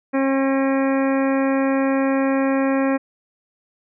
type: harmonic tone with a mistuned harmonic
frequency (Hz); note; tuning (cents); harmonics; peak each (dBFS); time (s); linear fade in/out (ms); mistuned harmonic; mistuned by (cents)
270; C#4; -45; 1 / 2 / 3 / 4 / 5 / 6 / 7 / 8 / 9; -18 / -22 / -30 / -30 / -35 / -33 / -33 / -40 / -36; 0.13-2.98; 20; 8; +47
effects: none